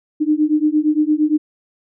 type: beating tone pair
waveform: sine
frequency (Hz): 300 / 308.7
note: D4 / D#4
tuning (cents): +37 / -14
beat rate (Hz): 8.7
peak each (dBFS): -16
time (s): 0.2-1.38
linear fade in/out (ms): 20
effects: none